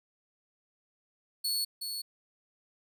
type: tone with echo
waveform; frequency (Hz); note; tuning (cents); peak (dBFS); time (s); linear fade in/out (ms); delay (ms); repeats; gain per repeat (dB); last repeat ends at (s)
sawtooth; 4402; C#8; -13; -26; 1.44-1.65; 10; 370; 1; -6; 2.02
effects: none